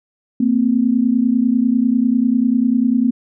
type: tone pair together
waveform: sine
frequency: 228.5 / 258.6 Hz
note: A#3 / C4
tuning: -34 / -20 cents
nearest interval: major second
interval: 214 cents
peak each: -15 dBFS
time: 0.4-3.11 s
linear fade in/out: 5 ms
effects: none